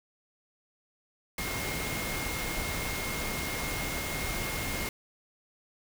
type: tone in noise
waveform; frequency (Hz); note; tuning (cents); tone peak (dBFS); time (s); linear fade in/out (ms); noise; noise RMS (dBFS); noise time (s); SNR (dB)
sine; 2141; C7; +39; -38; 1.38-4.89; 2; pink; -34; 1.38-4.89; -7
effects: none